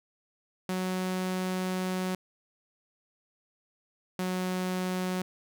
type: tone pair in turn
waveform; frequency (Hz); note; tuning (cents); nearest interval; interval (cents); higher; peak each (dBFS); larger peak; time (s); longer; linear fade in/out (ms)
sawtooth; 185 / 183.83; F#3 / F#3; 0 / -11; unison; 11; first; -25; neither; 0.69-2.15 / 4.19-5.22; first; 2
effects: none